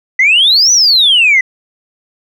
sine exponential two-way sweep, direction up then down, 1975.5 to 6080 to 1975.5 Hz, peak -4 dBFS, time 0.19-1.41 s, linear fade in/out 5 ms, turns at 0.72 s, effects tanh soft clip ceiling -1 dBFS

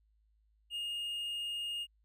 triangle tone, 2843 Hz, F7, 30 cents sharp, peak -34 dBFS, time 0.7-1.87 s, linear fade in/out 50 ms, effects added 53 Hz sine -68 dBFS peak until 2.04 s

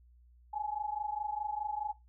sine tone pair together, 830.6 / 855.4 Hz, G#5 / A5, 0 / -49 cents, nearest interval minor second, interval 51 cents, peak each -36 / -37 dBFS, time 0.53-1.93 s, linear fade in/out 10 ms, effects noise-tail reverb RT60 0.2 s tail -17 dB re dry + added 60 Hz sine -58 dBFS peak until 2.08 s

